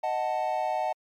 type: chord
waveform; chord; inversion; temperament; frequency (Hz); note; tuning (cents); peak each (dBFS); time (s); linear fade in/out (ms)
triangle; D# diminished; none; equal; 622.3 / 740 / 880; D#5 / F#5 / A5; 0 / 0 / 0; -29 / -27 / -29; 0.03-0.93; 10
effects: MP3 96 kbps